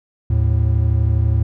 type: tone pair together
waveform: triangle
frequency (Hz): 77.29 / 109.5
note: D#2 / A2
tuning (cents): -11 / -8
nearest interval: tritone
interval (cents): 603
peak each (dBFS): -14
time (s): 0.3-1.43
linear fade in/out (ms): 5
effects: none